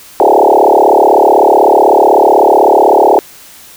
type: tone with frequency modulation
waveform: sine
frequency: 622.3 Hz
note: D#5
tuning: in tune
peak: -3 dBFS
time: 0.2-3.19 s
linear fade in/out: 0 ms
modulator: 36 Hz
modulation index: 7.5
effects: white hiss -36 dBFS RMS until 3.76 s